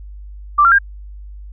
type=tone with pitch steps; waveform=sine; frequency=1174.7 / 1373 / 1604.7 Hz; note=D6 / F6 / G6; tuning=0 / -30 / +40 cents; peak=-7 dBFS; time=0.58-0.787 s; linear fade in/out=10 ms; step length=69 ms; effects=added 50 Hz sine -31 dBFS peak until 1.52 s